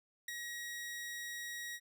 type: tone with ADSR envelope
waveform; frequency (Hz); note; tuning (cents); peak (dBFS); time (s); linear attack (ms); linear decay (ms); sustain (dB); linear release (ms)
sawtooth; 1900; A#6; +33; -34; 0.28-1.8; 4; 13; -4; 53
effects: none